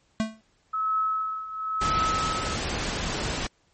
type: tone with exponential decay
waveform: square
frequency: 220 Hz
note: A3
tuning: in tune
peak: -20 dBFS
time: 0.2-0.41 s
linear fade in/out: 0 ms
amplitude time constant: 45 ms
type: tone with tremolo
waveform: sine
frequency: 1292 Hz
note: E6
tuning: 35 cents flat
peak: -21 dBFS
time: 0.73-2.56 s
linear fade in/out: 10 ms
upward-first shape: triangle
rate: 1 Hz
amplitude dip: 80%
type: noise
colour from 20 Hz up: pink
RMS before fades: -29 dBFS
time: 1.81-3.47 s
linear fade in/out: 5 ms
effects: pink hiss -66 dBFS RMS until 3.73 s + MP3 32 kbps